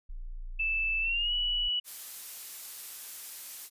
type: tone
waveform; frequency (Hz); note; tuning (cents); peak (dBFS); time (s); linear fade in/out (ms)
sine; 29.14; A#0; 0; -36; 0.09-1.69; 10
type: tone with pitch glide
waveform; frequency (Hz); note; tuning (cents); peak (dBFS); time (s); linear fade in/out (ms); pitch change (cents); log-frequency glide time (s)
sine; 2637 to 2943; E7 to F#7; 0 to -10; -27; 0.59-1.8; 10; +190; 1.01-1.33
type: noise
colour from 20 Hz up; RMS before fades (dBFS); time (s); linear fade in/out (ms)
blue; -41; 1.84-3.7; 50
effects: resampled to 32000 Hz